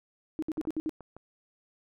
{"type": "tone bursts", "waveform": "sine", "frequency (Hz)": 313.8, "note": "D#4", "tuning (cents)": 15, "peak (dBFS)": -28, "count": 6, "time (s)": [0.39, 0.894], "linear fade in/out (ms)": 0, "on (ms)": 34, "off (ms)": 60}
{"type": "clicks", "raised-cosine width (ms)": 1, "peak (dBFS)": -32, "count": 5, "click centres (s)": [0.572, 0.615, 0.652, 1.007, 1.166]}
{"effects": []}